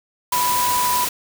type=tone in noise; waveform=sine; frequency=986 Hz; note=B5; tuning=3 cents flat; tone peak=-18 dBFS; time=0.32-1.05 s; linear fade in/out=5 ms; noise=white; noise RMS=-23 dBFS; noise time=0.32-1.09 s; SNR=+2 dB; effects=none